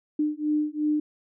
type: beating tone pair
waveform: sine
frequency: 300 / 302.8 Hz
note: D4 / D#4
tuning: +37 / -47 cents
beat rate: 2.8 Hz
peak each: -26 dBFS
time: 0.19-1 s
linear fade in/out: 5 ms
effects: none